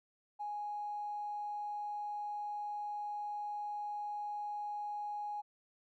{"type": "tone with tanh clipping", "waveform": "triangle", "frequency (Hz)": 830.6, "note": "G#5", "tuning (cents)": 0, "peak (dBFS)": -37, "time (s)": [0.39, 5.42], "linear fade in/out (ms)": 20, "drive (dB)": 2, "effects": []}